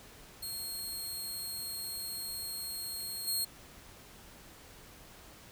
15% pulse tone with level steps, 4256 Hz, C8, 29 cents sharp, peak -31 / -24 dBFS, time 0.42-3.45 s, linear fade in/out 10 ms, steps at 3.27 s, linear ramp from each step 10 ms, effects pink hiss -54 dBFS RMS until 5.51 s

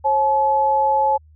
sine tone pair together, 540 / 857.2 Hz, C#5 / A5, -45 / -45 cents, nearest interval minor sixth, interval 800 cents, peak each -21 / -15 dBFS, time 0.04-1.18 s, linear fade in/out 20 ms, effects added 77 Hz sine -46 dBFS peak until 1.35 s

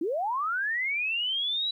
sine linear sweep, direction up, 293.7 to 3951 Hz, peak -26 dBFS, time 0.01-1.71 s, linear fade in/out 5 ms, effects 11-bit

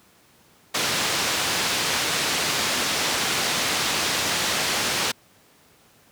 white low-pass noise, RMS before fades -24 dBFS, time 0.74-5.12 s, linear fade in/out 10 ms, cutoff 5300 Hz, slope 12 dB/octave, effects pink hiss -56 dBFS RMS until 6.11 s + high-pass 100 Hz 12 dB/octave

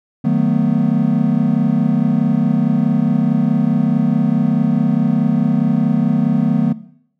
triangle chord, B dominant seventh, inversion first, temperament just, 154.34 / 185.21 / 222.2 / 246.9 Hz, D#3 / F#3 / A3 / B3, -14 / +2 / +17 / 0 cents, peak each -16 dBFS, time 0.24-6.73 s, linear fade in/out 10 ms, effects noise-tail reverb RT60 0.7 s tail -18 dB re dry

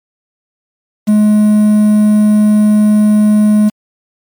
triangle tone with quantisation, 211.2 Hz, G#3, 29 cents sharp, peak -3 dBFS, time 1.07-3.7 s, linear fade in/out 20 ms, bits 5, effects MP3 96 kbps

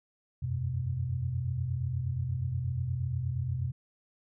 sine tone cluster, 87.3 / 95.7 / 126.6 Hz, F2 / G2 / B2, 0 / -41 / +43 cents, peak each -35 / -37 / -31 dBFS, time 0.42-3.72 s, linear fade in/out 10 ms, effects none

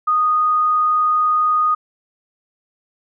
sine tone, 1238 Hz, D#6, 9 cents flat, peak -13 dBFS, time 0.07-1.75 s, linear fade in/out 10 ms, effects none

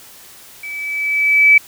sine tone with level ramp, 2300 Hz, D7, 37 cents flat, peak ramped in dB -26 to -4 dBFS, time 0.63-1.58 s, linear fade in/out 5 ms, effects white hiss -41 dBFS RMS until 1.67 s

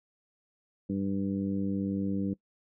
harmonic tone, 98 Hz, G2, in tune, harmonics 1 / 2 / 3 / 4 / 5, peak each -39 / -30 / -33 / -45 / -42 dBFS, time 0.89-2.34 s, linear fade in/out 10 ms, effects noise-tail reverb RT60 0.1 s tail -22 dB re dry

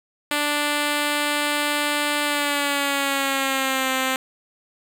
5% pulse tone with pitch glide, 293.7 to 261.7 Hz, D4 to C4, 0 to 0 cents, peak -9 dBFS, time 0.31-4.16 s, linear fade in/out 2 ms, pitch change -200 cents, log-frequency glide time 2.24-3.91 s, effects none

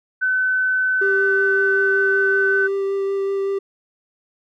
sine tone, 1515 Hz, F#6, 40 cents sharp, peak -16 dBFS, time 0.21-2.68 s, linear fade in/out 20 ms
triangle tone with vibrato, 393 Hz, G4, 4 cents sharp, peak -17 dBFS, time 1.01-3.59 s, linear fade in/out 10 ms, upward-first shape sine, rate 5.3 Hz, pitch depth 8 cents each way
effects none

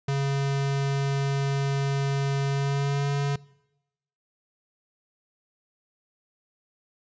square tone with pitch glide, 138.59 to 141.26 Hz, C#3 to C#3, 0 to +33 cents, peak -24 dBFS, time 0.08-3.36 s, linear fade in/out 5 ms, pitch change +33 cents, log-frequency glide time 2.49-3.09 s, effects noise-tail reverb RT60 0.9 s tail -22 dB re dry + resampled to 16000 Hz

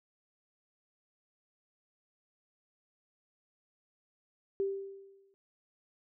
sine tone with exponential decay, 392 Hz, G4, in tune, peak -27 dBFS, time 4.6-5.34 s, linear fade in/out 0 ms, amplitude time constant 160 ms, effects none

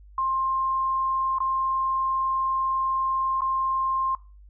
sine tone with dropouts, 1058 Hz, C6, 19 cents sharp, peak -22 dBFS, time 0.18-4.15 s, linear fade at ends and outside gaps 2 ms, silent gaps 1.385-1.403 / 3.408-3.418 s, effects noise-tail reverb RT60 0.3 s tail -20 dB re dry + added 50 Hz sine -46 dBFS peak until 4.49 s

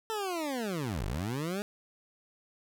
20% pulse linear two-way sweep, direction down then up, 450 to 43.78 to 211.4 Hz, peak -27 dBFS, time 0.1-1.62 s, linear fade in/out 0 ms, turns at 1.05 s, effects none

